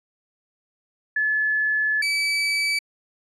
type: tone pair in turn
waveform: sine / 30% pulse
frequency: 1722 / 2299 Hz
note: A6 / D7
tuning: -38 / -37 cents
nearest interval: perfect fourth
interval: 501 cents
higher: second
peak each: -19 / -18 dBFS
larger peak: second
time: 1.16-2.02 / 2.02-2.79 s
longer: first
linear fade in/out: 5 ms
effects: resampled to 24000 Hz